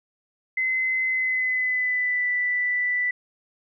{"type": "tone with pitch glide", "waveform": "sine", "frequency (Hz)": [2048, 1978.2], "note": ["C7", "B6"], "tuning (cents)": [-38, 2], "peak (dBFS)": -21, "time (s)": [0.57, 3.11], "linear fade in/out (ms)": 5, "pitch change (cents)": -60, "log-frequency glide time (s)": [1.07, 2.29], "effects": []}